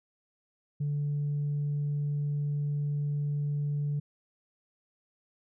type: tone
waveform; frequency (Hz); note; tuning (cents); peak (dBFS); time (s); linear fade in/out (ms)
sine; 145.6; D3; -15; -26; 0.8-4; 10
effects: tanh soft clip ceiling -25 dBFS